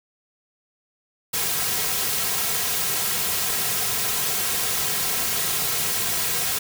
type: noise with comb filter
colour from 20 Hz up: white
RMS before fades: -24 dBFS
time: 1.33-6.59 s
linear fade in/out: 10 ms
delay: 3.4 ms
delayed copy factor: -0.6
effects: none